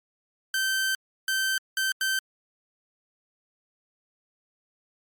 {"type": "tone bursts at uneven times", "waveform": "sawtooth", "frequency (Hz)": 1550, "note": "G6", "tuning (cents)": -20, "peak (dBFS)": -20, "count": 4, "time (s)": [[0.54, 0.95], [1.28, 1.58], [1.77, 1.92], [2.01, 2.19]], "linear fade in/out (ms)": 2, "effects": ["MP3 96 kbps"]}